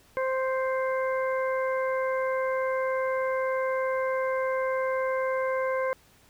harmonic tone, 523.3 Hz, C5, in tune, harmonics 1 / 2 / 3 / 4, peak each -26 / -32 / -36 / -38 dBFS, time 0.17-5.93 s, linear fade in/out 0 ms, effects pink hiss -59 dBFS RMS until 6.29 s

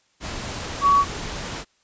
sine tone in noise, 1128 Hz, C#6, 30 cents sharp, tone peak -13 dBFS, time 0.81-1.05 s, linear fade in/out 50 ms, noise pink, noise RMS -31 dBFS, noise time 0.2-1.65 s, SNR +15 dB, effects white hiss -64 dBFS RMS until 1.83 s + resampled to 16000 Hz

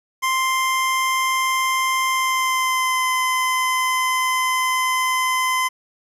25% pulse tone with pitch glide, 1046.5 to 1027.9 Hz, C6 to C6, 0 to -31 cents, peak -14 dBFS, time 0.22-5.69 s, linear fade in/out 20 ms, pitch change -31 cents, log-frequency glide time 2.1-3.12 s, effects resampled to 32000 Hz + 8-bit

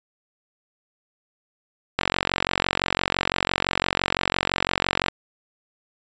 click train, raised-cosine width 0.3 ms, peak -3 dBFS, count 143, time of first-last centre 1.99-5.084 s, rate 45.9 Hz, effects resampled to 16000 Hz

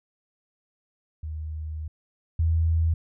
sine tone pair in turn, 77.78 / 81.67 Hz, D#2 / E2, 0 / -16 cents, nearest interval minor second, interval 84 cents, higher second, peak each -30 / -19 dBFS, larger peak second, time 1.23-1.88 / 2.39-2.94 s, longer first, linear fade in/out 5 ms, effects none

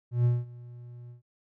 triangle tone with ADSR envelope, 120.9 Hz, B2, 36 cents flat, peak -17 dBFS, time 0.11-1.22 s, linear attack 140 ms, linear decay 200 ms, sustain -23 dB, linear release 120 ms, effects none

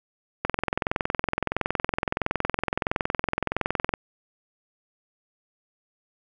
click train, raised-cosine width 0.5 ms, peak -8 dBFS, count 76, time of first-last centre 0.45-3.938 s, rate 21.5 Hz, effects none

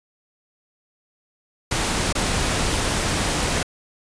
pink noise with dropouts, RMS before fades -22 dBFS, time 1.71-3.63 s, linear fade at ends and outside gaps 5 ms, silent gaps 2.127-2.151 s, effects resampled to 22050 Hz

